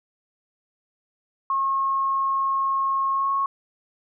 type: tone with pitch glide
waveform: sine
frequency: 1084 to 1097.2 Hz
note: C#6 to C#6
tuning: -39 to -18 cents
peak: -20 dBFS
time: 1.5-3.46 s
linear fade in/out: 2 ms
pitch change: +21 cents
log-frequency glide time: 3.13-3.3 s
effects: none